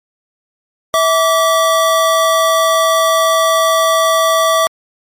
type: tone pair together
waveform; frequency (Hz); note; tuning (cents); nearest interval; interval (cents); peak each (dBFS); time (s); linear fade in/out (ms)
square; 650.3 / 1158; E5 / D6; -24 / -25; minor seventh; 999; -13; 0.94-4.67; 0
effects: MP3 64 kbps